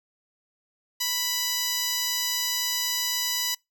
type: tone with band-pass filter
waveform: 10% pulse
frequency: 987.8 Hz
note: B5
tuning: in tune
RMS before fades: -27 dBFS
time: 1-3.55 s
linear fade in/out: 10 ms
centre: 10000 Hz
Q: 0.55
effects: noise-tail reverb RT60 0.2 s tail -26 dB re dry